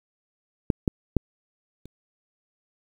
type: clicks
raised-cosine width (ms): 3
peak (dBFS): -7 / -8 / -6 / -30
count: 4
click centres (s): 0.702 / 0.878 / 1.167 / 1.856
effects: 8-bit